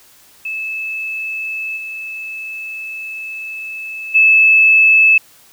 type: tone with level steps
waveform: sine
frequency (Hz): 2612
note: E7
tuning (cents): -17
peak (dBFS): -20 / -24 / -6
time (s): 0.45-5.18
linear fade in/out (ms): 5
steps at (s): 1.76 / 4.14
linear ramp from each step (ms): 20
effects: white hiss -47 dBFS RMS until 5.52 s